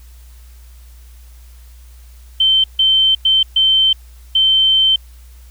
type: tone bursts at uneven times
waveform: sine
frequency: 3100 Hz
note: G7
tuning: 20 cents flat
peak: -9 dBFS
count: 5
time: 2.4-2.64 / 2.79-3.15 / 3.25-3.43 / 3.56-3.93 / 4.35-4.96 s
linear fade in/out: 5 ms
effects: added 60 Hz sine -37 dBFS peak until 5.5 s + white hiss -51 dBFS RMS until 5.5 s